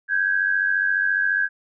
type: tone pair together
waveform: sine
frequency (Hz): 1560 / 1654.5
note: G6 / G#6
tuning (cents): -9 / -7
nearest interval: minor second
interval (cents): 102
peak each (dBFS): -21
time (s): 0.08-1.49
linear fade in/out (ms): 50
effects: none